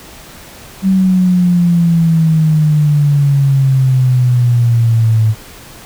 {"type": "exponential sweep", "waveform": "sine", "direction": "down", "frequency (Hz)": [192.7, 108.7], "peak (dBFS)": -7, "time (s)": [0.82, 5.35], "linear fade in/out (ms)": 50, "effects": ["pink hiss -35 dBFS RMS until 5.85 s"]}